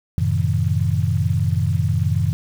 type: chord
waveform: sine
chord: F# diminished seventh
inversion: none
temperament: just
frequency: 92.5 / 111 / 133.2 / 159.84 Hz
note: F#2 / A2 / C3 / Eb3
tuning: 0 / +16 / +31 / +47 cents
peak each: -20 / -22 / -23 / -23 dBFS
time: 0.18-2.33 s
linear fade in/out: 0 ms
effects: 7-bit